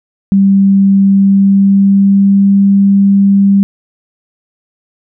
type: tone with pitch glide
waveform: sine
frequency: 196 to 197.93 Hz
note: G3 to G3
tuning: 0 to +17 cents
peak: -4 dBFS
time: 0.32-3.63 s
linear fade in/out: 0 ms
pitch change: +17 cents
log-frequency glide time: 1.02-2.54 s
effects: none